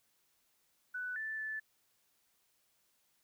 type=tone with pitch steps; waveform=sine; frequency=1490 / 1759 / 1747 Hz; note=F#6 / A6 / A6; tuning=+12 / -1 / -13 cents; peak=-37 dBFS; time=0.94-1.6 s; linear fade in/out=10 ms; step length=220 ms; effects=white hiss -75 dBFS RMS until 3.23 s